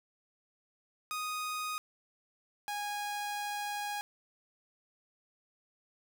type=tone pair in turn; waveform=sawtooth; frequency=1244.5 / 823.9 Hz; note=D#6 / G#5; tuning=0 / -14 cents; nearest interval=perfect fifth; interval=714 cents; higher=first; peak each=-31 / -31 dBFS; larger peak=neither; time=1.11-1.78 / 2.68-4.01 s; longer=second; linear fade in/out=0 ms; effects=none